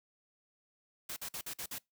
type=noise bursts; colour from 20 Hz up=white; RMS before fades=-41 dBFS; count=6; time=1.09-1.784 s; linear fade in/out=5 ms; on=74 ms; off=50 ms; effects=noise-tail reverb RT60 0.2 s tail -25 dB re dry